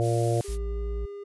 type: noise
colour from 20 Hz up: blue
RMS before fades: -39 dBFS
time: 0-0.58 s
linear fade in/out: 50 ms
type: harmonic tone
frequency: 116.54 Hz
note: A#2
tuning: in tune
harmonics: 1 / 3 / 4 / 5 / 6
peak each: -24 / -29 / -30 / -31 / -32 dBFS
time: 0-0.41 s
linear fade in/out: 0 ms
type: tone with pitch glide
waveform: triangle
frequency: 400.4 to 404.4 Hz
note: G4 to G#4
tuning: +37 to -46 cents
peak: -34 dBFS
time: 0.44-1.24 s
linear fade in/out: 10 ms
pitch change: +17 cents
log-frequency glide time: 0.66-0.81 s
type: tone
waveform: triangle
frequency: 55.6 Hz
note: A1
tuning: 19 cents sharp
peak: -26 dBFS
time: 0.48-1.06 s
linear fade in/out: 10 ms
effects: resampled to 24000 Hz